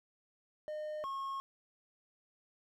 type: tone pair in turn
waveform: triangle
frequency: 610 / 1086.9 Hz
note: D#5 / C#6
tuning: -34 / -34 cents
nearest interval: minor seventh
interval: 1000 cents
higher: second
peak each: -36 / -35 dBFS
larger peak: second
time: 0.68-1.04 / 1.04-1.4 s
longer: neither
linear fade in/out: 0 ms
effects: none